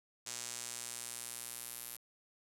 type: tone with band-pass filter sweep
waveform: sawtooth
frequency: 120 Hz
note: B2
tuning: 49 cents flat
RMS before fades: -45 dBFS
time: 0.26-1.97 s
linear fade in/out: 10 ms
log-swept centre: 7200 to 12000 Hz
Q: 1.9
effects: none